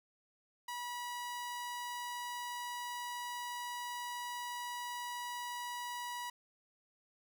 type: tone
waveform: sawtooth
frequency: 971 Hz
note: B5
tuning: 30 cents flat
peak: -36 dBFS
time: 0.68-6.3 s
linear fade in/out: 5 ms
effects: none